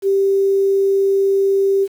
sine tone with quantisation, 392 Hz, G4, in tune, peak -12 dBFS, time 0.02-1.88 s, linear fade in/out 50 ms, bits 7, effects none

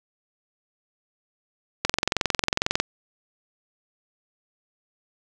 click train, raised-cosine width 0.2 ms, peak -3 dBFS, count 22, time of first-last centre 1.85-2.8 s, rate 22.1 Hz, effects none

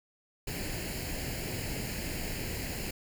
pink noise with comb filter, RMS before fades -36 dBFS, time 0.47-2.91 s, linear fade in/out 5 ms, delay 0.42 ms, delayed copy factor +0.7, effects none

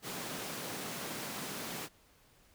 pink high-pass noise, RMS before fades -41 dBFS, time 0.02-1.89 s, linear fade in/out 50 ms, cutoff 140 Hz, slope 24 dB/octave, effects pink hiss -65 dBFS RMS until 2.54 s

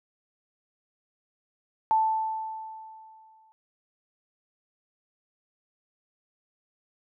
sine tone with exponential decay, 880 Hz, A5, in tune, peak -18 dBFS, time 1.91-3.52 s, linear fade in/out 0 ms, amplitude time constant 350 ms, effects none

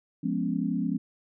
sine chord, C# dominant seventh, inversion first, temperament equal, 174.61 / 207.7 / 246.9 / 277.2 Hz, E#3 / G#3 / B3 / C#4, 0 / 0 / 0 / 0 cents, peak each -31 dBFS, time 0.23-0.98 s, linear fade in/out 10 ms, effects none

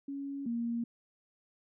sine tone pair in turn, 278.5 / 234.2 Hz, C#4 / A#3, +8 / +8 cents, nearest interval minor third, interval 300 cents, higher first, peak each -36 / -31 dBFS, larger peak second, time 0.08-0.46 / 0.46-0.84 s, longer neither, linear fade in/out 5 ms, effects none

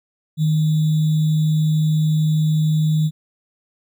sine tone with sample-and-hold, 155.56 Hz, D#3, in tune, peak -14 dBFS, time 0.37-3.11 s, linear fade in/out 50 ms, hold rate 3675 Hz, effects none

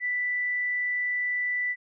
sine tone, 1978 Hz, B6, 2 cents sharp, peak -25 dBFS, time 0-1.76 s, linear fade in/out 50 ms, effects none

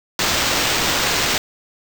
violet noise with sample-and-hold, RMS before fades -19 dBFS, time 0.19-1.38 s, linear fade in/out 2 ms, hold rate 11025 Hz, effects none

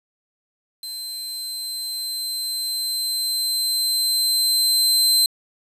sawtooth tone with level ramp, 4100 Hz, C8, 36 cents flat, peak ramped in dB -27 to -11 dBFS, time 0.83-5.26 s, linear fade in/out 2 ms, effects resampled to 32000 Hz + 8-bit

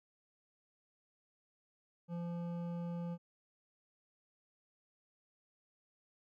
sine tone with hard clipping, 171.9 Hz, F3, 27 cents flat, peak -40 dBFS, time 2.08-3.18 s, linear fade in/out 50 ms, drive 11 dB, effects none

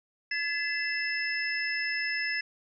sine tone cluster, 1710 / 2022 / 2655 / 5240 Hz, A6 / B6 / E7 / E8, -50 / +40 / +12 / -11 cents, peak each -32 / -32 / -38 / -36 dBFS, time 0.31-2.41 s, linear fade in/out 5 ms, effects none

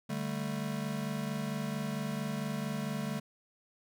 square chord, D suspended fourth, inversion none, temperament just, 146.83 / 195.78 / 220.2 Hz, D3 / G3 / A3, 0 / -2 / +2 cents, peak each -39 / -39 / -38 dBFS, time 0.09-3.2 s, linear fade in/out 10 ms, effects none

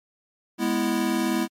square chord, E major, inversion first, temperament equal, 207.7 / 246.9 / 329.6 Hz, G#3 / B3 / E4, 0 / 0 / 0 cents, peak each -28 / -27 / -26 dBFS, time 0.58-1.48 s, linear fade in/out 50 ms, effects MP3 64 kbps

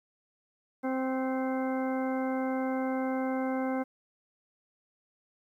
harmonic tone with a mistuned harmonic, 261.6 Hz, C4, in tune, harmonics 1 / 2 / 3 / 4 / 5 / 6 / 8, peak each -30 / -34 / -37 / -43 / -46 / -44 / -46 dBFS, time 0.83-3.84 s, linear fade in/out 20 ms, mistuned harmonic 6, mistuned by -24 cents, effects 11-bit

